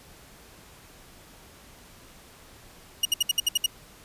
sawtooth tone bursts, 2875 Hz, F7, 50 cents sharp, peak -16 dBFS, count 8, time 3.03-3.662 s, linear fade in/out 5 ms, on 23 ms, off 64 ms, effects pink hiss -51 dBFS RMS until 4.04 s + resampled to 32000 Hz

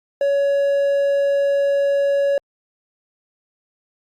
triangle tone, 561 Hz, C#5, 21 cents sharp, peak -13 dBFS, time 0.21-2.38 s, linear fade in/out 2 ms, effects Opus 48 kbps

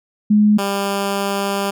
sine / 10% pulse tone pair in turn, 210 / 198.76 Hz, G#3 / G3, +19 / +24 cents, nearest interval minor second, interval 95 cents, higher first, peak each -9 / -10 dBFS, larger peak first, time 0.3-0.58 / 0.58-1.71 s, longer second, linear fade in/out 10 ms, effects none

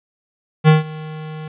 square tone with ADSR envelope, 155.56 Hz, D#3, in tune, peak -6 dBFS, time 0.64-1.48 s, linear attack 40 ms, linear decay 150 ms, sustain -22 dB, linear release 4 ms, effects resampled to 8000 Hz + 8-bit

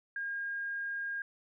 sine tone, 1619 Hz, G#6, 45 cents flat, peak -34 dBFS, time 0.16-1.22 s, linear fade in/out 2 ms, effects none

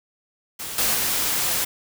white noise with level steps, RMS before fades -32 / -21 / -23 dBFS, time 0.59-1.65 s, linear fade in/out 10 ms, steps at 0.78 / 0.94 s, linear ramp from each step 2 ms, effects none

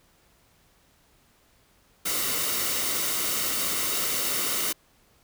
white noise with comb filter, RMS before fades -27 dBFS, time 2.05-4.73 s, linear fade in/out 10 ms, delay 1.2 ms, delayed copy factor -0.5, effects pink hiss -62 dBFS RMS until 5.23 s

